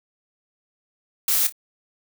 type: noise with echo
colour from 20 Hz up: blue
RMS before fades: -20 dBFS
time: 1.28-1.47 s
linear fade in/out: 2 ms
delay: 27 ms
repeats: 2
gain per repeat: -12 dB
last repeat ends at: 1.524 s
effects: none